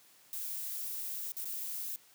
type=noise with dropouts; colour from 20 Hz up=violet; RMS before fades=-39 dBFS; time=0.33-1.96 s; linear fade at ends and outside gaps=0 ms; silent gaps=1.319-1.368 / 1.445-1.455 s; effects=white hiss -62 dBFS RMS until 2.14 s + high-pass 100 Hz 12 dB/octave